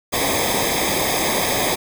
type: noise with comb filter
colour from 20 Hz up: pink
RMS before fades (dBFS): -20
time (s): 0.12-1.76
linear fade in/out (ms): 20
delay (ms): 0.7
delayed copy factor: -0.85
effects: none